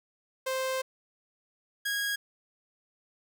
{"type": "tone pair in turn", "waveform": "sawtooth", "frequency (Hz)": [523.3, 1643.7], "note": ["C5", "G#6"], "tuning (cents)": [0, -18], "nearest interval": "octave + minor sixth", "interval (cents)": 1982, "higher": "second", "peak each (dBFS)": -25, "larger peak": "neither", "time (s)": [[0.46, 0.82], [1.85, 2.16]], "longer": "first", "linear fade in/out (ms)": 10, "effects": []}